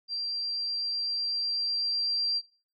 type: tone with level ramp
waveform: sine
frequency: 4727 Hz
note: D8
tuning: 10 cents sharp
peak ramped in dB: -30 to -25 dBFS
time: 0.08-2.42 s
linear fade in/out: 50 ms
effects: noise-tail reverb RT60 0.4 s tail -19 dB re dry